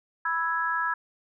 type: chord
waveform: sine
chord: E major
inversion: second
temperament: equal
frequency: 987.8 / 1318.5 / 1661.2 Hz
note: B5 / E6 / G#6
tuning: 0 / 0 / 0 cents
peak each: -30 / -29 / -28 dBFS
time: 0.25-0.94 s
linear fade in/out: 5 ms
effects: none